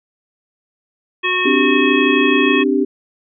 harmonic tone, 365.3 Hz, F#4, 22 cents flat, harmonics 1 / 3 / 5 / 7 / 9, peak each -23 / -22 / -21 / -18 / -24 dBFS, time 1.23-2.64 s, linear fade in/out 20 ms
sine chord, C suspended second, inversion none, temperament equal, 261.6 / 293.7 / 392 Hz, C4 / D4 / G4, 0 / 0 / 0 cents, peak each -17 dBFS, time 1.45-2.85 s, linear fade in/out 10 ms
effects none

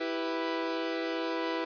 sawtooth chord, E minor, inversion none, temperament equal, 329.6 / 392 / 493.9 Hz, E4 / G4 / B4, 0 / 0 / 0 cents, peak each -29 / -35 / -31 dBFS, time 0-1.65 s, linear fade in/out 10 ms, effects resampled to 11025 Hz + 9-bit

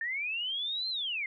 sine linear two-way sweep, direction up then down, 1772 to 4186 to 2048 Hz, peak -31 dBFS, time 0.01-1.26 s, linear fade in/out 2 ms, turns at 0.89 s, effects none

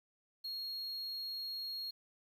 triangle tone, 4284 Hz, C8, 40 cents sharp, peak -38 dBFS, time 0.44-1.91 s, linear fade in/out 10 ms, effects 11-bit

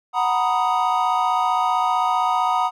triangle chord, B major seventh, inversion second, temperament equal, 740 / 932.3 / 987.8 / 1244.5 Hz, F#5 / A#5 / B5 / D#6, 0 / 0 / 0 / 0 cents, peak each -20 / -21 / -23 / -21 dBFS, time 0.13-2.71 s, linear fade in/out 50 ms, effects none

